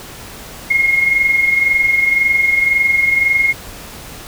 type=tone with amplitude modulation; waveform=sine; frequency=2149 Hz; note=C7; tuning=46 cents sharp; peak=-8 dBFS; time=0.7-3.53 s; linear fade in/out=10 ms; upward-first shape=sine; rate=21.9 Hz; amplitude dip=55%; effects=pink hiss -33 dBFS RMS until 4.27 s